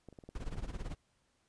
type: clicks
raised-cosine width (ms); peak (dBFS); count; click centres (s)
2; -35 / -42 / -36 / -40 / -34 / -40 / -38 / -41; 8; 0.087 / 0.127 / 0.188 / 0.238 / 0.29 / 0.525 / 0.556 / 0.635
type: noise with tremolo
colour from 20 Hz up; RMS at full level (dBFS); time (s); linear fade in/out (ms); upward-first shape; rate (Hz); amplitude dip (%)
brown; -37; 0.35-0.95; 2; sine; 18; 80
effects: pink hiss -75 dBFS RMS until 1.48 s + resampled to 22050 Hz